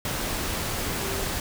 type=tone in noise; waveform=sine; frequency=390.5 Hz; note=G4; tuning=7 cents flat; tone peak=-34 dBFS; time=1.01-1.24 s; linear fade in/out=2 ms; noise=pink; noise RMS=-29 dBFS; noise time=0.05-1.4 s; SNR=-8 dB; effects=none